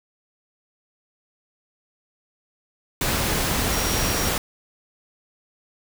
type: tone in noise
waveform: sine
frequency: 5640 Hz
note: F8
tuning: 16 cents sharp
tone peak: -31 dBFS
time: 3.72-4.29 s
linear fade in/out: 2 ms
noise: pink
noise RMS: -23 dBFS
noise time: 3.01-4.38 s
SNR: -11 dB
effects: none